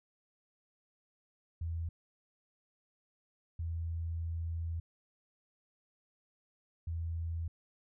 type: tone bursts at uneven times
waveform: sine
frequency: 83 Hz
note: E2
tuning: 12 cents sharp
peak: -34 dBFS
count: 3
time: 1.61-1.89 / 3.59-4.8 / 6.87-7.48 s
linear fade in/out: 5 ms
effects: none